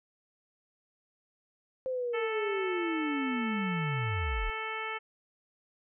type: linear sweep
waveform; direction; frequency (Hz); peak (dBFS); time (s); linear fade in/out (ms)
sine; down; 523.3 to 32.78; -30; 1.86-4.5; 0
type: harmonic tone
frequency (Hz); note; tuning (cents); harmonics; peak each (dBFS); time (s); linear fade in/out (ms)
440; A4; 0; 1 / 2 / 3 / 4 / 5 / 6 / 7; -42 / -41 / -39 / -42 / -39 / -44 / -47; 2.13-4.99; 20
effects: none